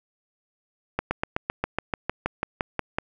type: slowing click train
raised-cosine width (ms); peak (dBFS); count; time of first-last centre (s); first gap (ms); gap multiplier
0.5; -9; 14; 0.99-2.985; 120; 1.04
effects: none